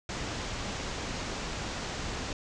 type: low-pass noise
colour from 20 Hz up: pink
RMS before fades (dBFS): -36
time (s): 0.09-2.33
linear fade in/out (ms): 2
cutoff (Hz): 7300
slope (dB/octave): 48
effects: none